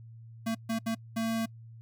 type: tone bursts at uneven times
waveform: square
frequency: 225.7 Hz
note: A3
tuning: 44 cents sharp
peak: -29 dBFS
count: 4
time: 0.46-0.55 / 0.69-0.79 / 0.86-0.95 / 1.16-1.46 s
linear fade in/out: 10 ms
effects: noise-tail reverb RT60 0.1 s tail -25 dB re dry + added 114 Hz sine -46 dBFS peak until 1.81 s